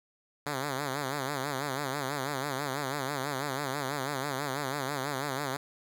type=tone with vibrato; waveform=5% pulse; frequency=138.59 Hz; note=C#3; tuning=in tune; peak=-20 dBFS; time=0.46-5.57 s; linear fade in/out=5 ms; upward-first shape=sine; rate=6.1 Hz; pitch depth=120 cents each way; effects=none